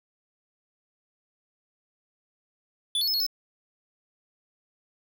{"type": "tone with pitch steps", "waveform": "square", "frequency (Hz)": [3470, 4379, 5190, 4328, 5260], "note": ["A7", "C#8", "E8", "C#8", "E8"], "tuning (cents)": [-25, -22, -28, -42, -5], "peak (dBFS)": -24, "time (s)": [2.95, 3.265], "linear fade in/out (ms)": 2, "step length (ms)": 63, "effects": []}